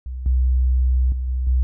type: tone with level steps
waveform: sine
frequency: 63.4 Hz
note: B1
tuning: 46 cents sharp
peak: -26 / -14 / -21 / -19 / -14 dBFS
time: 0.06-1.63 s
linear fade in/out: 0 ms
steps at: 0.26 / 1.12 / 1.28 / 1.47 s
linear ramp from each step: 2 ms
effects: none